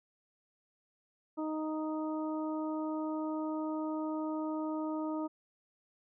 harmonic tone, 311.1 Hz, D#4, in tune, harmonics 1 / 2 / 3 / 4, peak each -34 / -41 / -43 / -46 dBFS, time 1.37-5.28 s, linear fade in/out 20 ms, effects none

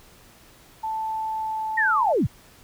sine tone with pitch glide, 880 to 873.4 Hz, A5 to A5, 0 to -13 cents, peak -25 dBFS, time 0.83-2.13 s, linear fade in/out 10 ms, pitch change -13 cents, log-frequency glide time 1.01-1.77 s
sine linear sweep, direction down, 1909 to 66 Hz, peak -18 dBFS, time 1.77-2.27 s, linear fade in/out 10 ms
effects pink hiss -52 dBFS RMS until 2.63 s

